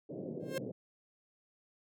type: band-pass noise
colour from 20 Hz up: white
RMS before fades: -42 dBFS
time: 0.09-0.72 s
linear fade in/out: 10 ms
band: 120 to 550 Hz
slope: 48 dB/octave
type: tone with exponential growth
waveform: 45% pulse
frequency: 531 Hz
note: C5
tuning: 25 cents sharp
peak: -31 dBFS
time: 0.4-0.58 s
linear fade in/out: 2 ms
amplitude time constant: 37 ms
effects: none